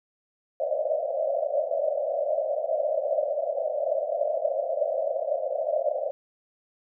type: band-pass noise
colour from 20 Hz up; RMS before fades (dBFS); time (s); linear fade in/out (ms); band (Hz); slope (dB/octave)
white; -27; 0.6-6.11; 0; 540 to 660; 96
effects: none